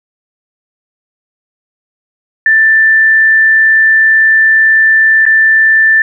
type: tone with dropouts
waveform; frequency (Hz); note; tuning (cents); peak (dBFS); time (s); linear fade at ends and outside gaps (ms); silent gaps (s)
sine; 1771; A6; +11; -4; 2.46-6.02; 2; 5.254-5.263
effects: none